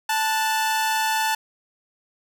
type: tone pair together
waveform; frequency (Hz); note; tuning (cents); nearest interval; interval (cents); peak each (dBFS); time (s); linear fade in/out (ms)
sawtooth; 880 / 1474.7; A5 / F#6; 0 / -6; major sixth; 894; -17 / -26; 0.09-1.35; 5
effects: none